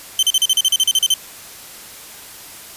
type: tone bursts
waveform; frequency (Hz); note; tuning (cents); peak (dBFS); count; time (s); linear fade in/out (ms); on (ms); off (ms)
sawtooth; 3085; G7; -28; -8; 13; 0.19-1.14; 2; 38; 38
effects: white hiss -37 dBFS RMS until 2.76 s + resampled to 32000 Hz